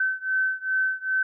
sine beating tone pair, 1531 / 1533.5 Hz, G6 / G6, -41 / -38 cents, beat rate 2.5 Hz, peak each -25 / -26 dBFS, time 0-1.23 s, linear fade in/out 5 ms, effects none

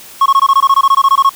triangle tone bursts, 1095 Hz, C#6, 22 cents flat, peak -3 dBFS, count 16, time 0.21-1.294 s, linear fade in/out 5 ms, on 49 ms, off 20 ms, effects white hiss -35 dBFS RMS until 1.35 s

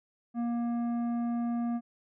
triangle tone with tanh clipping, 236.4 Hz, A#3, 24 cents sharp, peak -30 dBFS, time 0.34-1.81 s, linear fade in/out 50 ms, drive 14 dB, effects none

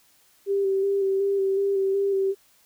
sine tone with vibrato, 392 Hz, G4, in tune, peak -20 dBFS, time 0.46-2.35 s, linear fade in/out 50 ms, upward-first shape square, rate 2.7 Hz, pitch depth 21 cents each way, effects white hiss -60 dBFS RMS until 2.65 s

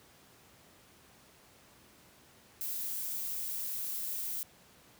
violet noise, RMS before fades -37 dBFS, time 2.61-4.43 s, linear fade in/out 0 ms, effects pink hiss -60 dBFS RMS until 4.99 s + high-pass 80 Hz 12 dB/octave

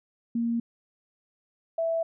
sine tone pair in turn, 233.1 / 659.3 Hz, A#3 / E5, 0 / 0 cents, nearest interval octave + tritone, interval 1800 cents, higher second, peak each -24 dBFS, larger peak neither, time 0.35-0.6 / 1.78-2.03 s, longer neither, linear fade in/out 5 ms, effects none

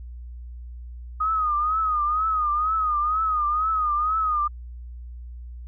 sine tone with vibrato, 1244.5 Hz, D#6, in tune, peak -20 dBFS, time 1.2-4.48 s, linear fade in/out 10 ms, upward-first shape triangle, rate 2.1 Hz, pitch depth 100 cents each way, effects added 60 Hz sine -35 dBFS peak until 5.67 s

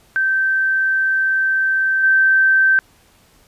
sine tone with level steps, 1554 Hz, G6, 16 cents flat, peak -14 / -10 dBFS, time 0.16-2.79 s, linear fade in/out 0 ms, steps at 2.03 s, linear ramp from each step 10 ms, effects pink hiss -53 dBFS RMS until 3.47 s + resampled to 32000 Hz

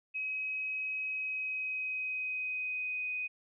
sine tone with pitch glide, 2542 to 2498 Hz, D#7 to D#7, +36 to +6 cents, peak -33 dBFS, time 0.14-3.28 s, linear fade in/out 20 ms, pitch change -30 cents, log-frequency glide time 1.06-3.1 s, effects none

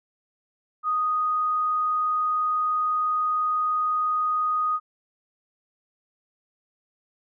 sine tone, 1243 Hz, D#6, 2 cents flat, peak -21 dBFS, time 0.83-4.8 s, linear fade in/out 50 ms, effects none

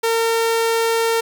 sawtooth tone, 456.3 Hz, A#4, 37 cents flat, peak -12 dBFS, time 0.03-1.21 s, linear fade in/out 10 ms, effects none

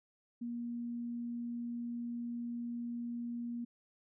sine tone, 237.5 Hz, A#3, 33 cents sharp, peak -37 dBFS, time 0.41-3.65 s, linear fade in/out 10 ms, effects none

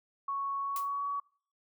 sine tone with pitch glide, 1108.7 to 1130.7 Hz, C#6 to C#6, 0 to +34 cents, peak -31 dBFS, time 0.28-1.2 s, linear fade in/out 5 ms, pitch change +34 cents, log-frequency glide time 0.59-1.08 s
blue noise with exponential decay, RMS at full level -37 dBFS, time 0.76-0.91 s, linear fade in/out 1 ms, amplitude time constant 32 ms
effects noise-tail reverb RT60 0.5 s tail -23 dB re dry

